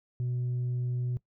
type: tone with tanh clipping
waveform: sine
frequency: 123.7 Hz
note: B2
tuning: 3 cents sharp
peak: -29 dBFS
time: 0.2-1.17 s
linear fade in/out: 0 ms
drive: 2 dB
effects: noise-tail reverb RT60 0.1 s tail -20 dB re dry